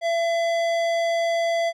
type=tone with tanh clipping; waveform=sine; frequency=673 Hz; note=E5; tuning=36 cents sharp; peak=-22 dBFS; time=0.01-1.73 s; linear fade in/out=50 ms; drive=16 dB; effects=none